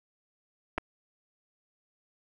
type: clicks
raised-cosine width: 0.5 ms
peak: -16 dBFS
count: 2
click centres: 0.779 / 0.782 s
effects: none